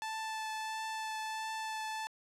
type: tone with vibrato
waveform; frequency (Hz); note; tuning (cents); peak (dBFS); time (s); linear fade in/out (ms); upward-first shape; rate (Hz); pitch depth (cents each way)
sawtooth; 877; A5; -6; -33; 0.02-2.07; 0; triangle; 1.5; 11
effects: low-pass 9000 Hz 12 dB/octave